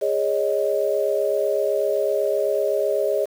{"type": "chord", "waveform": "sine", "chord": "Ab suspended fourth", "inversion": "none", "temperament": "equal with one note detuned", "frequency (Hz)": [411.7, 554.4, 622.3], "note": ["Ab4", "Db5", "Eb5"], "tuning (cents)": [-15, 0, 0], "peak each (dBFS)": -23, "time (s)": [0.01, 3.26], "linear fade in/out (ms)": 20, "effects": ["7-bit"]}